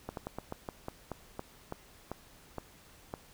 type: slowing click train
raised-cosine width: 1 ms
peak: -23 dBFS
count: 13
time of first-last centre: 0.09-3.139 s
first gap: 82 ms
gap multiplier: 1.19
effects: pink hiss -58 dBFS RMS until 3.33 s